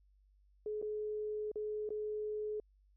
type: tone with dropouts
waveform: sine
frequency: 424.7 Hz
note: G#4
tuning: 39 cents sharp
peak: -36 dBFS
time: 0.66-2.6 s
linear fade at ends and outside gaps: 2 ms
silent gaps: 0.816-0.825 / 1.516-1.557 / 1.891-1.904 s
effects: added 49 Hz sine -65 dBFS peak until 2.96 s